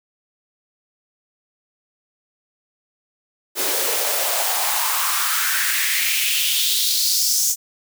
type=noise with high-pass filter sweep; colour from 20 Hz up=white; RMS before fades=-20 dBFS; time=3.55-7.56 s; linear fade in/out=50 ms; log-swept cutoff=370 to 6500 Hz; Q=3.4; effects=none